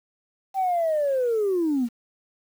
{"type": "linear sweep", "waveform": "sine", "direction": "down", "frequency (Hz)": [784, 223.9], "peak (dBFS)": -19, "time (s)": [0.54, 1.89], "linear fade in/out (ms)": 50, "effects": ["tanh soft clip ceiling -17 dBFS", "8-bit"]}